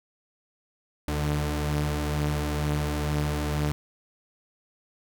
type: tone pair together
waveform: sawtooth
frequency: 73.42 / 148.98 Hz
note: D2 / D3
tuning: 0 / +25 cents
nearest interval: octave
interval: 1225 cents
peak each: -24 dBFS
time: 1.08-3.72 s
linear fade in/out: 0 ms
effects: none